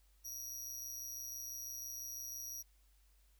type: tone with amplitude modulation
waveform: sawtooth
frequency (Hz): 5750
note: F8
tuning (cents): +50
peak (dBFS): -38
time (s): 0.24-2.63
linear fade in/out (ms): 20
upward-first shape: sine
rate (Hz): 126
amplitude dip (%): 65
effects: added 50 Hz sine -66 dBFS peak until 3.39 s + white hiss -75 dBFS RMS until 3.39 s